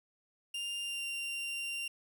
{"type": "tone with pitch glide", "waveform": "40% pulse", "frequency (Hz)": [2800, 2774], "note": ["F7", "F7"], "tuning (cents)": [4, -12], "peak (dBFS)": -35, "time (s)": [0.54, 1.88], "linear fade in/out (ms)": 5, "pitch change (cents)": -16, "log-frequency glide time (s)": [0.82, 1.06], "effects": ["11-bit"]}